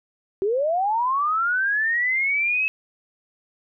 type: linear sweep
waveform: sine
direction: up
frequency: 372.6 to 2601 Hz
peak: -19 dBFS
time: 0.42-2.68 s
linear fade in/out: 0 ms
effects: none